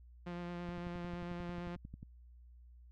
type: tone with vibrato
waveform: sawtooth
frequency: 174.61 Hz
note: F3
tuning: in tune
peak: -37 dBFS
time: 0.26-1.76 s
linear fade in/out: 10 ms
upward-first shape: sine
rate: 8.9 Hz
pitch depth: 15 cents each way
type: click train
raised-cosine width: 5 ms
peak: -35 dBFS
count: 16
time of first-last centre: 0.69-2.029 s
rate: 11.2 Hz
effects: added 60 Hz sine -55 dBFS peak until 2.91 s + low-pass 3000 Hz 12 dB/octave